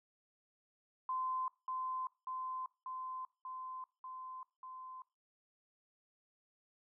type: tone with echo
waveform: sine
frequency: 1032 Hz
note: C6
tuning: 24 cents flat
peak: -35 dBFS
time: 1.09-1.48 s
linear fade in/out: 2 ms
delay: 590 ms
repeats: 6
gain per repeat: -2 dB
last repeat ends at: 5.02 s
effects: noise-tail reverb RT60 0.3 s tail -22 dB re dry